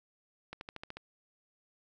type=accelerating click train; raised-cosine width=0.3 ms; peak=-26 dBFS; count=7; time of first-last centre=0.53-0.97 s; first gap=81 ms; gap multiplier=0.96; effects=none